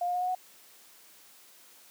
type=tone with pitch steps; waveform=sine; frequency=705 / 712.8 / 720.6 / 728.6 / 736.6 Hz; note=F5 / F5 / F#5 / F#5 / F#5; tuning=+16 / +35 / -46 / -27 / -8 cents; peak=-27 dBFS; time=0.01-0.35 s; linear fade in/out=5 ms; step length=68 ms; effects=white hiss -56 dBFS RMS until 1.9 s + high-pass 200 Hz 12 dB/octave